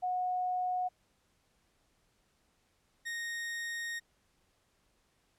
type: tone pair in turn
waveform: sine / 40% pulse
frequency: 730 / 1859.8 Hz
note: F#5 / A#6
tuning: -24 / -5 cents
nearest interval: octave + major third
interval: 1619 cents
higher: second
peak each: -30 / -35 dBFS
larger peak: first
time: 0.02-0.89 / 3.05-4 s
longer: second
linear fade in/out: 20 ms
effects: pink hiss -73 dBFS RMS until 5.38 s + low-pass 11000 Hz 12 dB/octave